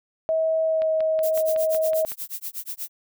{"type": "tone with pitch glide", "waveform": "sine", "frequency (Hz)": [642, 634.6], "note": ["E5", "D#5"], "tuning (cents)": [-46, 34], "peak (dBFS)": -19, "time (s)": [0.29, 2.05], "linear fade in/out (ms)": 0, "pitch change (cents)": -20, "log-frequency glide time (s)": [0.64, 0.9]}
{"type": "click train", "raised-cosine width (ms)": 0.3, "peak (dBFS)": -22, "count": 8, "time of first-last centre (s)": [0.82, 2.119], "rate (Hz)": 5.39}
{"type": "noise with tremolo", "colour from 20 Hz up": "violet", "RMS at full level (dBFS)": -30, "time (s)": [1.23, 2.89], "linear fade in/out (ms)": 2, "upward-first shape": "sine", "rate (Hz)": 8.3, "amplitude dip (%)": 100}
{"effects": []}